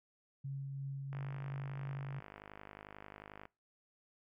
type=tone with tremolo; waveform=sine; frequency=137.4 Hz; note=C#3; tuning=15 cents flat; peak=-38 dBFS; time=0.44-2.2 s; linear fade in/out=10 ms; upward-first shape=triangle; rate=2.9 Hz; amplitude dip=25%
type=click train; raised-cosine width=0.5 ms; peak=-34 dBFS; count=120; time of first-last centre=1.13-3.454 s; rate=51.2 Hz
effects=noise-tail reverb RT60 0.3 s tail -25 dB re dry

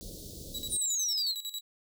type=band-stop noise; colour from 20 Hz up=pink; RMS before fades=-44 dBFS; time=0.01-0.77 s; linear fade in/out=0 ms; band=570 to 3700 Hz; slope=48 dB/octave
type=tone with tremolo; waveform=sawtooth; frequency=3900 Hz; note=B7; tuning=23 cents flat; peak=-31 dBFS; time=0.54-1.61 s; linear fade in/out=10 ms; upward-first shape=square; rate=11 Hz; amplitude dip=75%
type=exponential sweep; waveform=sine; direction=down; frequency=9400 to 3955 Hz; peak=-28 dBFS; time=0.69-1.36 s; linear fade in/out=50 ms
effects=none

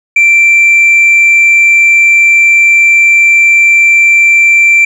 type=tone with tanh clipping; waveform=triangle; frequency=2349 Hz; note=D7; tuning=in tune; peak=-3 dBFS; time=0.16-4.85 s; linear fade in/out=5 ms; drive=6 dB; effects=none

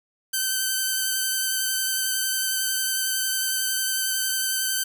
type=tone with vibrato; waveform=5% pulse; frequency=1540 Hz; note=G6; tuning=31 cents flat; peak=-12 dBFS; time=0.33-4.84 s; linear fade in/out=10 ms; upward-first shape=sine; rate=11 Hz; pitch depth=14 cents each way; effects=none

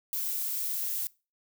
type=noise; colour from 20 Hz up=violet; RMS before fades=-32 dBFS; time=0.13-1.07 s; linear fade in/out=0 ms; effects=noise-tail reverb RT60 0.3 s tail -22 dB re dry

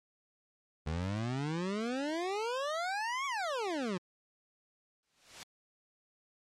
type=exponential two-way sweep; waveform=25% pulse; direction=up then down; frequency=75.6 to 1140 to 171.2 Hz; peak=-29 dBFS; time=0.86-3.98 s; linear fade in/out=10 ms; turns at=3.26 s
type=noise with exponential growth; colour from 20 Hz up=white; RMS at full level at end=-41 dBFS; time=5.03-5.43 s; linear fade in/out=0 ms; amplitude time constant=85 ms
effects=low-pass 6000 Hz 12 dB/octave + MP3 64 kbps

